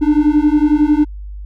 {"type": "beating tone pair", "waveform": "triangle", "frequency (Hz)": [293.7, 304.7], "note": ["D4", "D#4"], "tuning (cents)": [0, -36], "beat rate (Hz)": 11, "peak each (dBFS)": -10, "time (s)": [0.01, 1.05], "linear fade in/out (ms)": 20, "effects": ["tanh soft clip ceiling 0 dBFS", "added 50 Hz sine -26 dBFS peak until 1.45 s"]}